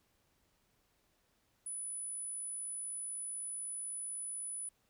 sine tone, 9956 Hz, D#9, in tune, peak -39 dBFS, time 1.66-4.69 s, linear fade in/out 5 ms, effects pink hiss -75 dBFS RMS until 4.89 s

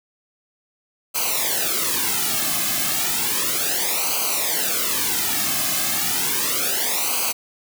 white noise with flanger, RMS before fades -22 dBFS, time 1.14-7.33 s, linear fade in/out 20 ms, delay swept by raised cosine 0.55 to 2.15 ms, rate 0.33 Hz, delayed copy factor -0.9, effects none

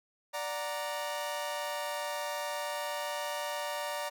sawtooth chord, D augmented, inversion none, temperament equal with one note detuned, 587.3 / 734 / 932.3 Hz, D5 / F#5 / A#5, 0 / -14 / 0 cents, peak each -33 / -39 / -34 dBFS, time 0.33-4.1 s, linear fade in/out 20 ms, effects none

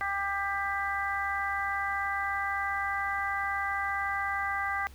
harmonic tone, 396.7 Hz, G4, 21 cents sharp, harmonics 2 / 3 / 4 / 5, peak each -34 / -34 / -34 / -34 dBFS, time 0.01-4.87 s, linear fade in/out 0 ms, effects added 68 Hz sine -49 dBFS peak until 4.94 s + pink hiss -57 dBFS RMS until 4.94 s

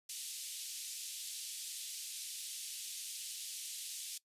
white band-pass noise, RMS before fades -45 dBFS, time 0.09-4.18 s, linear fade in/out 5 ms, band 2900 to 11000 Hz, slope 24 dB/octave, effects noise-tail reverb RT60 0.1 s tail -20 dB re dry + resampled to 32000 Hz

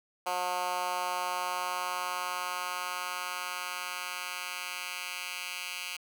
10% pulse tone with high-pass filter sweep, 180 Hz, F#3, 47 cents flat, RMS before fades -35 dBFS, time 0.26-5.97 s, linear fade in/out 10 ms, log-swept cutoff 750 to 2400 Hz, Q 1.6, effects none

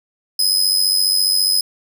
sawtooth tone with amplitude modulation, 5060 Hz, D#8, 28 cents sharp, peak -8 dBFS, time 0.39-1.61 s, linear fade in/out 5 ms, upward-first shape sine, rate 94.7 Hz, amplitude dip 70%, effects none

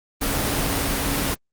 sine tone in noise, 280.6 Hz, C#4, 21 cents sharp, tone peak -31 dBFS, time 0.21-1.35 s, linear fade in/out 10 ms, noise pink, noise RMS -23 dBFS, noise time 0.21-1.35 s, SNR -11 dB, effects Opus 24 kbps

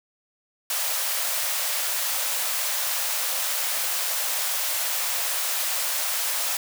white high-pass noise, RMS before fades -26 dBFS, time 0.7-6.57 s, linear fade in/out 2 ms, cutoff 500 Hz, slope 96 dB/octave, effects none

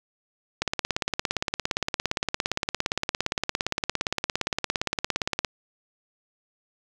click train, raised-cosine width 0.2 ms, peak -7 dBFS, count 85, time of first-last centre 0.62-5.448 s, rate 17.4 Hz, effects 7-bit

